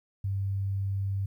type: tone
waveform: sine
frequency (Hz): 98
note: G2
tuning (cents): 0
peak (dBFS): -27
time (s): 0.24-1.26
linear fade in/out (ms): 5
effects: 11-bit